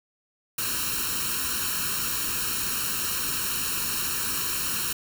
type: noise with comb filter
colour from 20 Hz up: white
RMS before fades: -28 dBFS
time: 0.58-4.93 s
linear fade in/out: 5 ms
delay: 0.72 ms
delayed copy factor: +0.85
effects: none

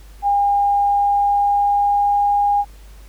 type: tone with pitch glide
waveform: sine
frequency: 808 to 814.6 Hz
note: G#5 to G#5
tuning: -48 to -34 cents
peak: -13 dBFS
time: 0.22-2.65 s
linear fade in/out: 50 ms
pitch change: +14 cents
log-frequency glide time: 0.66-2.42 s
effects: added 50 Hz sine -38 dBFS peak until 3.08 s + pink hiss -50 dBFS RMS until 3.08 s

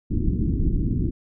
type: low-pass noise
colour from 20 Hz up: pink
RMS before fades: -22 dBFS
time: 0.1-1.11 s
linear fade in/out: 10 ms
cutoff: 340 Hz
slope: 48 dB/octave
effects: none

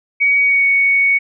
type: tone with pitch glide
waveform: sine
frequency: 2255 to 2227 Hz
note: C#7 to C#7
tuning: +29 to +7 cents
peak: -10 dBFS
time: 0.2-1.19 s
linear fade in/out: 20 ms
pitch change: -22 cents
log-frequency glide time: 0.4-0.66 s
effects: none

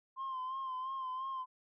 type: tone with vibrato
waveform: sine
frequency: 1046.5 Hz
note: C6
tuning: in tune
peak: -35 dBFS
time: 0.16-1.46 s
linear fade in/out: 50 ms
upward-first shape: sine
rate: 2.9 Hz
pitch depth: 46 cents each way
effects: tanh soft clip ceiling -35 dBFS

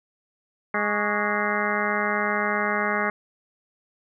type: harmonic tone with a mistuned harmonic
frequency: 207.7 Hz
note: G#3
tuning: in tune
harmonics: 1 / 2 / 3 / 4 / 5 / 6 / 7 / 8 / 9 / 10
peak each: -31 / -31 / -31 / -31 / -31 / -31 / -31 / -31 / -31 / -31 dBFS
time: 0.74-3.1 s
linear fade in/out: 2 ms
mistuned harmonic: 5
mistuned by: +120 cents
effects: none

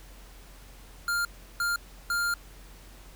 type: tone bursts at uneven times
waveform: square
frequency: 1400 Hz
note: F6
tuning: 4 cents sharp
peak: -26 dBFS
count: 3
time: 1.08-1.25 / 1.6-1.76 / 2.1-2.34 s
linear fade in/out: 2 ms
effects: added 45 Hz sine -48 dBFS peak until 3.15 s + pink hiss -53 dBFS RMS until 3.15 s

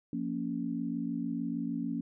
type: chord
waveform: sine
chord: Bb minor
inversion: second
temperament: just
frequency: 174.81 / 233.1 / 279.7 Hz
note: F3 / Bb3 / Db4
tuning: +2 / 0 / +16 cents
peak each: -38 / -35 / -35 dBFS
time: 0.13-2.01 s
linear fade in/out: 2 ms
effects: none

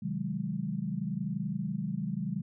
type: chord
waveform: sine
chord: Ab dominant seventh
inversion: first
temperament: just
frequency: 129.78 / 155.74 / 186.89 / 207.7 Hz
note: C3 / Eb3 / Gb3 / Ab3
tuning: -14 / +2 / +18 / 0 cents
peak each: -40 / -36 / -35 / -36 dBFS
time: 0.02-2.42 s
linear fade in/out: 10 ms
effects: none

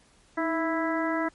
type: harmonic tone with a mistuned harmonic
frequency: 329.6 Hz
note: E4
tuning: in tune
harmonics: 1 / 2 / 3 / 4 / 5 / 6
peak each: -28 / -31 / -33 / -34 / -35 / -36 dBFS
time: 0.37-1.29 s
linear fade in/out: 10 ms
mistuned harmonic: 1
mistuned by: -59 cents
effects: pink hiss -60 dBFS RMS until 1.34 s + MP3 48 kbps

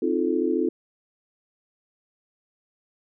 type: chord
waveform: sine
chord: F dominant seventh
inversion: second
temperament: just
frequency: 261.9 / 314.3 / 349.2 / 436.5 Hz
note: C4 / Eb4 / F4 / A4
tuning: +2 / +18 / 0 / -14 cents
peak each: -27 / -26 / -25 / -27 dBFS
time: 0.02-0.69 s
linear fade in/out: 5 ms
effects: none

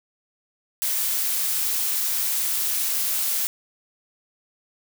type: noise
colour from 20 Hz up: blue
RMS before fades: -24 dBFS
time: 0.82-3.47 s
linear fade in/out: 0 ms
effects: none

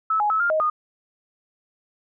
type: tone with pitch steps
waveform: sine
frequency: 1303 / 835 / 1299 / 1401 / 626 / 1228 Hz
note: E6 / G#5 / E6 / F6 / D#5 / D#6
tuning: -20 / +9 / -26 / +5 / +10 / -23 cents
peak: -18 dBFS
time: 0.1-0.7 s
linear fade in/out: 5 ms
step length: 100 ms
effects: none

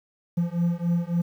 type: beating tone pair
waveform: triangle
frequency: 170.1 / 173.7 Hz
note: F3 / F3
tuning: -45 / -9 cents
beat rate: 3.6 Hz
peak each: -23 / -23 dBFS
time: 0.37-1.22 s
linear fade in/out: 10 ms
effects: 9-bit

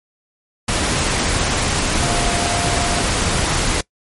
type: tone in noise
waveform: sine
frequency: 698.5 Hz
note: F5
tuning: in tune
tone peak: -24 dBFS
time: 2.02-3.02 s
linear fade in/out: 5 ms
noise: pink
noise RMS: -18 dBFS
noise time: 0.68-3.81 s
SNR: -9 dB
effects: noise-tail reverb RT60 0.1 s tail -22 dB re dry + MP3 48 kbps

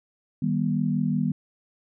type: chord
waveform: sine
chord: Eb augmented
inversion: none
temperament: equal with one note detuned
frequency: 155.56 / 196 / 241.4 Hz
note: Eb3 / G3 / B3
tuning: 0 / 0 / -39 cents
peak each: -26 dBFS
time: 0.42-1.32 s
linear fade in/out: 5 ms
effects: none

